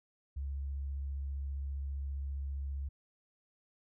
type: tone with vibrato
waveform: sine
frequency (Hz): 69.2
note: C#2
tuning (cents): -2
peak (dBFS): -35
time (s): 0.36-2.89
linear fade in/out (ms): 10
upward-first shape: triangle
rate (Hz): 15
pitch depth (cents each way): 19
effects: none